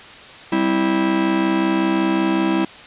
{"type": "chord", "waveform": "45% pulse", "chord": "C major", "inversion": "second", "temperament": "just", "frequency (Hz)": [196.22, 261.6, 327], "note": ["G3", "C4", "E4"], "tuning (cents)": [2, 0, -14], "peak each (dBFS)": [-22, -24, -18], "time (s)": [0.52, 2.65], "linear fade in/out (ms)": 5, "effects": ["white hiss -39 dBFS RMS until 2.86 s", "resampled to 8000 Hz"]}